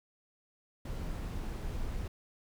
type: noise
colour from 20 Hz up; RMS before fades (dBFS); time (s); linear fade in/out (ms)
brown; -37; 0.85-2.08; 5
effects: none